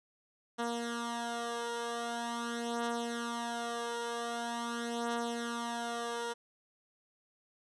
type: beating tone pair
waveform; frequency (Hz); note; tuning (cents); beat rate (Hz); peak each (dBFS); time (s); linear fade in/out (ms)
10% pulse; 235.1 / 235.54; A#3 / A#3; +15 / +18; 0.44; -28 / -32; 0.58-6.34; 20
effects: resampled to 24000 Hz